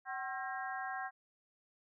harmonic tone with a mistuned harmonic, 268 Hz, C4, 42 cents sharp, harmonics 3 / 4 / 5 / 6 / 7, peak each -41 / -45 / -49 / -43 / -49 dBFS, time 0.05-1.11 s, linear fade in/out 50 ms, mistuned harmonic 3, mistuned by -93 cents, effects none

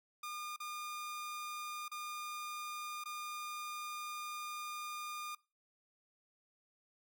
sawtooth tone with dropouts, 1212 Hz, D#6, 46 cents flat, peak -38 dBFS, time 0.23-5.35 s, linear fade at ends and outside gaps 5 ms, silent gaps 0.563-0.601 / 1.882-1.915 / 3.039-3.056 s, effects noise-tail reverb RT60 0.3 s tail -21 dB re dry

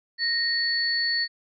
sine tone pair together, 1864.7 / 4435 Hz, A#6 / C#8, 0 / 0 cents, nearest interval octave + minor third, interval 1500 cents, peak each -26 / -24 dBFS, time 0.18-1.28 s, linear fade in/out 50 ms, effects none

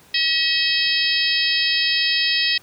harmonic tone, 641 Hz, E5, 49 cents flat, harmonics 3 / 4 / 5 / 6 / 7 / 8, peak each -24 / -24 / -24 / -24 / -24 / -24 dBFS, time 0.14-2.58 s, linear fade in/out 5 ms, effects pink hiss -50 dBFS RMS until 2.62 s + high-pass 80 Hz 12 dB/octave

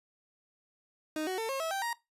30% pulse tone with pitch steps, 310 / 372.9 / 448.7 / 539.7 / 649.3 / 781.2 / 939.7 Hz, D#4 / F#4 / A4 / C#5 / E5 / G5 / A#5, -6 / +14 / +34 / -46 / -26 / -6 / +14 cents, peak -29 dBFS, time 1.16-1.93 s, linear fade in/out 2 ms, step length 110 ms, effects noise-tail reverb RT60 0.2 s tail -19 dB re dry + resampled to 32000 Hz

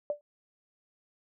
sine tone with exponential decay, 587.3 Hz, D5, in tune, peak -24 dBFS, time 0.1-0.21 s, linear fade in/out 1 ms, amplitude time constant 22 ms, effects none

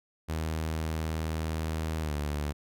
sawtooth tone with pitch glide, 79.5 to 73.75 Hz, D#2 to D2, +38 to +8 cents, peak -26 dBFS, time 0.28-2.53 s, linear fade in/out 20 ms, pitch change -130 cents, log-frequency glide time 2.01-2.12 s, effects none

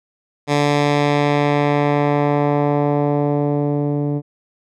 10% pulse tone with low-pass filter sweep, 145.5 Hz, D3, 16 cents flat, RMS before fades -17 dBFS, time 0.47-4.22 s, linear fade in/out 50 ms, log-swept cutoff 6600 to 300 Hz, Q 0.73, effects none

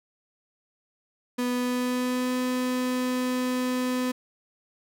35% pulse tone with pitch glide, 246.9 to 252.4 Hz, B3 to B3, 0 to +38 cents, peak -23 dBFS, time 1.38-4.12 s, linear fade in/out 10 ms, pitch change +38 cents, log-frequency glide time 1.48-2.36 s, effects none

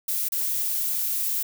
violet noise with dropouts, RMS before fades -26 dBFS, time 0.08-1.43 s, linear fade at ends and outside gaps 5 ms, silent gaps 0.287-0.32 s, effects none

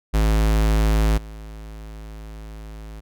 square tone with level steps, 53.6 Hz, A1, 45 cents flat, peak -16 / -35 dBFS, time 0.13-3.01 s, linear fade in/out 20 ms, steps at 1.17 s, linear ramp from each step 10 ms, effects none

